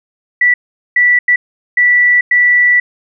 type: tone bursts at uneven times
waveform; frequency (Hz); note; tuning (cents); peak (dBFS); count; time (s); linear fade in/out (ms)
sine; 1961; B6; -13; -6; 5; 0.41-0.54 / 0.96-1.19 / 1.28-1.36 / 1.77-2.21 / 2.31-2.8; 5
effects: none